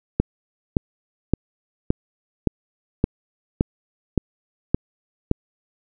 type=click train; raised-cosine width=3 ms; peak=-3 dBFS; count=10; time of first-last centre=0.2-5.314 s; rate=1.76 Hz; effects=none